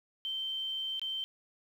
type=tone with dropouts; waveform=sine; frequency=3113 Hz; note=G7; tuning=13 cents flat; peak=-33 dBFS; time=0.25-1.24 s; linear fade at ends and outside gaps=0 ms; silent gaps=0.995-1.016 s; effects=10-bit